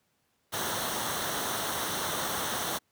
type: noise with comb filter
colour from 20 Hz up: pink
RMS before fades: -32 dBFS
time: 0.52-2.79 s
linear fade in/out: 20 ms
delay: 0.41 ms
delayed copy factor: -0.6
effects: pink hiss -73 dBFS RMS until 2.91 s + high-pass 100 Hz 12 dB/octave